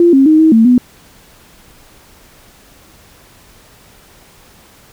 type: tone with pitch steps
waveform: sine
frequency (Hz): 344.5 / 270.2 / 311.8 / 318.2 / 224.8 / 247.8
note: F4 / C#4 / D#4 / D#4 / A3 / B3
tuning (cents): -24 / -44 / +4 / +39 / +37 / +6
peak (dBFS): -4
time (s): 0-0.78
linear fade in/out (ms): 2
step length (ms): 130
effects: pink hiss -44 dBFS RMS until 4.92 s